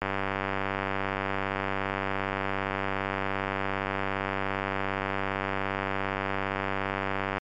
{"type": "click train", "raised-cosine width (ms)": 0.5, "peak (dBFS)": -13, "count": 718, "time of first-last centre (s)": [0.02, 7.381], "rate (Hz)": 97.4, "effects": ["MP3 64 kbps"]}